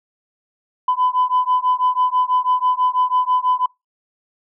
sine beating tone pair, 1002 / 1008.1 Hz, B5 / B5, +25 / +35 cents, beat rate 6.1 Hz, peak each -17 dBFS, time 0.88-3.66 s, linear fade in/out 5 ms, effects noise-tail reverb RT60 0.2 s tail -26 dB re dry + tanh soft clip ceiling -9 dBFS

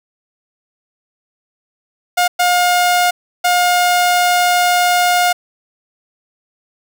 sawtooth tone bursts at uneven times, 713 Hz, F5, 36 cents sharp, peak -7 dBFS, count 3, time 2.17-2.28 / 2.39-3.11 / 3.44-5.33 s, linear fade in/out 10 ms, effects none

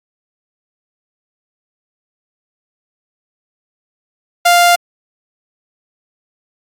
sawtooth tone, 698.5 Hz, F5, in tune, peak -3 dBFS, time 4.45-4.76 s, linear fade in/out 10 ms, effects AAC 48 kbps

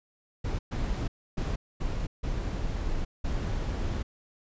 brown noise bursts at uneven times, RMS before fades -30 dBFS, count 6, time 0.44-0.59 / 0.71-1.08 / 1.37-1.56 / 1.8-2.07 / 2.23-3.05 / 3.24-4.03 s, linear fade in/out 10 ms, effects resampled to 16000 Hz

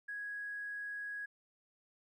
triangle tone with tanh clipping, 1661.2 Hz, G#6, in tune, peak -39 dBFS, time 0.08-1.26 s, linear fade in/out 10 ms, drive 2 dB, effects none

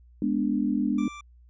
sine chord, G# diminished, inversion none, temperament equal, 207.7 / 246.9 / 293.7 Hz, G#3 / B3 / D4, 0 / 0 / 0 cents, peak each -27 dBFS, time 0.22-1.08 s, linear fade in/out 2 ms
25% pulse tone, 1174.7 Hz, D6, in tune, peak -36 dBFS, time 0.98-1.21 s, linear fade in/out 5 ms
effects added 60 Hz sine -51 dBFS peak until 1.49 s + resampled to 16000 Hz

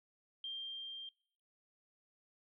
sine tone with level ramp, 3180 Hz, G7, 24 cents sharp, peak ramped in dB -40 to -45 dBFS, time 0.44-1.09 s, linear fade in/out 2 ms, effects noise-tail reverb RT60 0.6 s tail -24 dB re dry

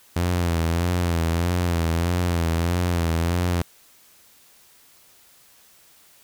sawtooth tone with vibrato, 85.6 Hz, F2, 34 cents flat, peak -16 dBFS, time 0.16-3.62 s, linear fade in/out 5 ms, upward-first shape sine, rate 1.6 Hz, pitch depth 67 cents each way, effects white hiss -54 dBFS RMS until 6.23 s

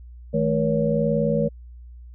sine tone cluster, 158.6 / 217.1 / 478.7 / 560 Hz, D#3 / A3 / A#4 / C#5, +33 / -23 / +46 / +18 cents, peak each -24 dBFS, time 0.33-1.49 s, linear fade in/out 20 ms, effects added 60 Hz sine -39 dBFS peak until 2.14 s

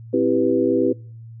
sine chord, C major seventh, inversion none, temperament equal, 261.6 / 329.6 / 392 / 493.9 Hz, C4 / E4 / G4 / B4, 0 / 0 / 0 / 0 cents, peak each -21 dBFS, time 0.13-0.93 s, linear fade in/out 10 ms, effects noise-tail reverb RT60 0.5 s tail -26 dB re dry + added 114 Hz sine -36 dBFS peak until 1.4 s

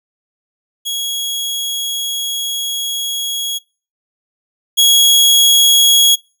sawtooth tone pair in turn, 3322 / 3322 Hz, G#7 / G#7, 0 / 0 cents, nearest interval unison, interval 0 cents, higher neither, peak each -15 / -4 dBFS, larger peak second, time 0.85-3.59 / 4.77-6.16 s, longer first, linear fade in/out 20 ms, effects noise-tail reverb RT60 0.4 s tail -26 dB re dry

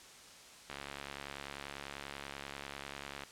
click train, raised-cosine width 0.3 ms, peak -26 dBFS, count 179, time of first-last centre 0.7-3.236 s, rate 70.2 Hz, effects white hiss -55 dBFS RMS until 3.31 s + low-pass 8000 Hz 12 dB/octave

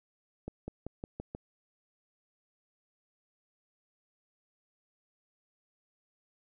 accelerating click train, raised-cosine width 2 ms, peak -25 dBFS, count 6, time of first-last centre 0.48-1.349 s, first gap 200 ms, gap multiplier 0.93, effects none

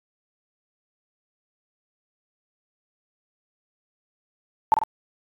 sine tone with echo, 880 Hz, A5, in tune, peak -12 dBFS, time 4.72-4.74 s, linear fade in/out 0 ms, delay 48 ms, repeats 2, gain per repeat -5 dB, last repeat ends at 4.836 s, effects AAC 48 kbps

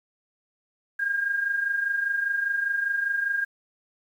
sine tone pair together, 1593 / 1618 Hz, G6 / G#6, +27 / -46 cents, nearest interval unison, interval 27 cents, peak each -31 / -24 dBFS, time 0.99-3.45 s, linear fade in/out 10 ms, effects 9-bit

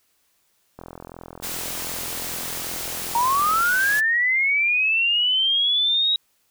click train, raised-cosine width 1 ms, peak -23 dBFS, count 121, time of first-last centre 0.79-3.607 s, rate 42.6 Hz
white noise, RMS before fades -30 dBFS, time 1.42-4.01 s, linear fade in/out 20 ms
sine linear sweep, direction up, 920 to 3833 Hz, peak -17 dBFS, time 3.15-6.16 s, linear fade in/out 2 ms
effects white hiss -66 dBFS RMS until 6.5 s

